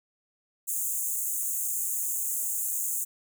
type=high-pass noise; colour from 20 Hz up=pink; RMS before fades=-30 dBFS; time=0.67-3.05 s; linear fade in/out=20 ms; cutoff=6600 Hz; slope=96 dB/octave; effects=none